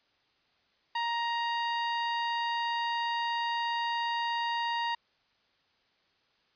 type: tone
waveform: sawtooth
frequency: 937 Hz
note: A#5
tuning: 9 cents sharp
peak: -25 dBFS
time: 0.95-4.95 s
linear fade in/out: 5 ms
effects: white hiss -70 dBFS RMS until 6.55 s + resampled to 11025 Hz